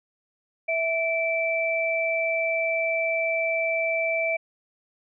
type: tone pair together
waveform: sine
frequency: 655 / 2327 Hz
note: E5 / D7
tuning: -11 / -17 cents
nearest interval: octave + minor seventh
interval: 2194 cents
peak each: -25 dBFS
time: 0.68-4.37 s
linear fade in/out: 10 ms
effects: none